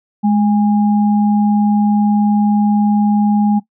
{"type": "tone pair together", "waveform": "sine", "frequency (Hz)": [209.2, 819], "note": ["G#3", "G#5"], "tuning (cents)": [13, -24], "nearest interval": "2 octaves", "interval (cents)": 2363, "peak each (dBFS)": [-10, -20], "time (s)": [0.23, 3.6], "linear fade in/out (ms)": 20, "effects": ["noise-tail reverb RT60 0.1 s tail -18 dB re dry"]}